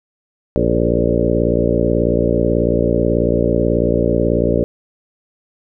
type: harmonic tone with a mistuned harmonic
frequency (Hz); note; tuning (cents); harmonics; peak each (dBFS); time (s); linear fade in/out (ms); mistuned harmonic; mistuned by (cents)
58.27; A#1; 0; 1 / 2 / 3 / 4 / 5 / 6 / 7 / 8 / 9 / 10; -22 / -22 / -22 / -22 / -22 / -22 / -22 / -22 / -22 / -22; 0.56-4.64; 0; 8; -30
effects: none